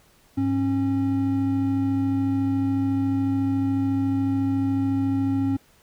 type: tone pair together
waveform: triangle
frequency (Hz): 101.99 / 272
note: G#2 / C#4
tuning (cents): -31 / -33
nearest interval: octave + perfect fourth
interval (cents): 1698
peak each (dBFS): -25 / -19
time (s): 0.37-5.57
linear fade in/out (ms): 10
effects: pink hiss -58 dBFS RMS until 5.82 s